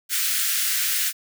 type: high-pass noise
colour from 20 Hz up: white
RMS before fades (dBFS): -23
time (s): 0.09-1.13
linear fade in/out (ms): 50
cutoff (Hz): 1400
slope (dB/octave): 48
effects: none